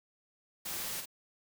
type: noise with echo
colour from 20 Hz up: white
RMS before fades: -39 dBFS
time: 0.65-1.01 s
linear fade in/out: 10 ms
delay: 48 ms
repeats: 1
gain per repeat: -5 dB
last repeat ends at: 1.058 s
effects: none